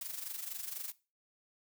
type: noise with amplitude modulation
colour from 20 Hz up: blue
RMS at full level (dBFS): -39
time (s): 0.01-0.92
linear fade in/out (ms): 2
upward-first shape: sine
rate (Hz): 24.1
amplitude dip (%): 70
effects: noise-tail reverb RT60 0.3 s tail -19 dB re dry